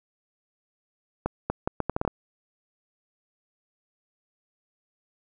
accelerating click train, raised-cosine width 1 ms, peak -11 dBFS, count 9, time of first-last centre 1.26-2.077 s, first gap 240 ms, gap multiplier 0.73, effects none

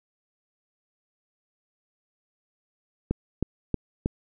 click train, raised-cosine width 3 ms, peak -11 dBFS, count 4, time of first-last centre 3.11-4.059 s, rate 3.16 Hz, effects none

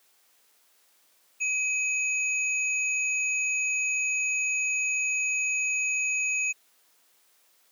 sine tone pair together, 2531 / 6767 Hz, D#7 / G#8, +29 / +32 cents, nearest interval octave + perfect fourth, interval 1703 cents, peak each -25 / -33 dBFS, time 1.4-6.53 s, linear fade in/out 20 ms, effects white hiss -64 dBFS RMS until 7.71 s + high-pass 300 Hz 12 dB/octave

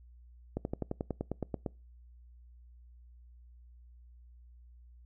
slowing click train, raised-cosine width 2 ms, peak -20 dBFS, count 12, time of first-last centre 0.57-1.662 s, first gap 81 ms, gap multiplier 1.04, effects noise-tail reverb RT60 0.3 s tail -25 dB re dry + added 60 Hz sine -53 dBFS peak until 5.05 s

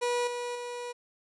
30% pulse tone with level steps, 485.6 Hz, B4, 29 cents flat, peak -24 / -30 / -33 dBFS, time 0.01-0.93 s, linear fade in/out 20 ms, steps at 0.27 / 0.55 s, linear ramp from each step 5 ms, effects resampled to 24000 Hz

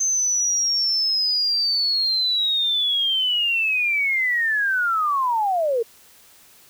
sine linear sweep, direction down, 6272 to 440 Hz, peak -18 dBFS, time 0-5.83 s, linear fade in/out 10 ms, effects white hiss -51 dBFS RMS until 6.69 s

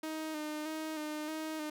sawtooth tone with vibrato, 309 Hz, D#4, 12 cents flat, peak -33 dBFS, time 0.03-1.7 s, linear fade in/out 5 ms, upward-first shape square, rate 1.6 Hz, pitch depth 29 cents each way, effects none

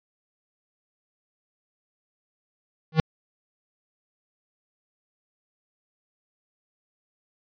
square tone with exponential growth, 158.6 Hz, D#3, 33 cents sharp, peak -13 dBFS, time 2.92-3 s, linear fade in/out 2 ms, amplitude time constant 16 ms, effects resampled to 11025 Hz

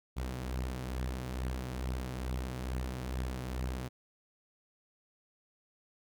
sawtooth beating tone pair, 61.6 / 63.9 Hz, B1 / C2, -4 / -40 cents, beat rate 2.3 Hz, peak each -37 / -32 dBFS, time 0.16-3.89 s, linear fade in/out 20 ms, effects none

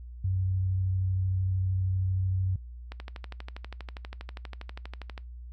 sine tone with vibrato, 93.8 Hz, F#2, 24 cents sharp, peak -25 dBFS, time 0.24-2.56 s, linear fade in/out 5 ms, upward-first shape square, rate 13 Hz, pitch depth 10 cents each way
click train, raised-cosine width 0.3 ms, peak -24 dBFS, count 29, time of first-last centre 2.92-5.178 s, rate 12.4 Hz
effects noise-tail reverb RT60 0.2 s tail -22 dB re dry + added 60 Hz sine -40 dBFS peak until 5.52 s

